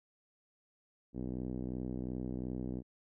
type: tone with low-pass filter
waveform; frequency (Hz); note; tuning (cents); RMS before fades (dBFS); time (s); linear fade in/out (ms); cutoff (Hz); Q
5% pulse; 62.8; B1; +30; -39; 1.13-2.83; 50; 270; 1.5
effects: none